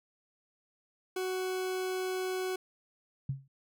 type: tone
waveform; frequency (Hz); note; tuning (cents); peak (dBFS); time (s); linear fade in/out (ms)
40% pulse; 372; F#4; +9; -31; 1.16-2.56; 5
type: tone with exponential decay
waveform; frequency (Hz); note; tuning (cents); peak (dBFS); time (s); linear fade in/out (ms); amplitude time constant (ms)
sine; 135.8; C#3; -35; -27; 3.29-3.48; 5; 41
effects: none